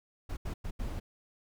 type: noise bursts at uneven times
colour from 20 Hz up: brown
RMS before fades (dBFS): -36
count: 4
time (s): 0.29-0.37 / 0.45-0.54 / 0.64-0.71 / 0.79-1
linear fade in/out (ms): 10
effects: none